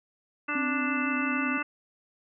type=harmonic tone; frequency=293.7 Hz; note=D4; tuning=in tune; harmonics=1 / 2 / 3 / 4 / 5 / 6 / 7 / 9; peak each=-36 / -43 / -42 / -34 / -33 / -43 / -36 / -33 dBFS; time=0.48-1.63 s; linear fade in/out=10 ms
type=tone with vibrato; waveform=sine; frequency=262.3 Hz; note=C4; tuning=4 cents sharp; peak=-29 dBFS; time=0.55-1.58 s; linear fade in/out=5 ms; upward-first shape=sine; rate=6.1 Hz; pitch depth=42 cents each way
effects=none